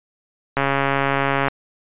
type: click train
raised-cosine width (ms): 0.5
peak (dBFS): -4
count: 127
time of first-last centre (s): 0.57-1.483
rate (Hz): 138
effects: resampled to 8000 Hz